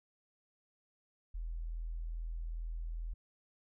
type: tone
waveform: sine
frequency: 41.2 Hz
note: E1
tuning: in tune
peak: -37 dBFS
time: 1.34-3.14 s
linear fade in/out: 10 ms
effects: none